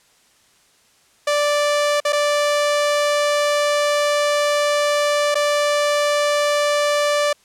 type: tone with dropouts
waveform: sawtooth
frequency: 586 Hz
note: D5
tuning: 4 cents flat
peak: -12 dBFS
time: 1.27-7.33 s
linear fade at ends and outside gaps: 5 ms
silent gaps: 2.003-2.05 / 2.124-2.129 / 5.345-5.353 s
effects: white hiss -56 dBFS RMS until 7.44 s + low-pass 9000 Hz 12 dB/octave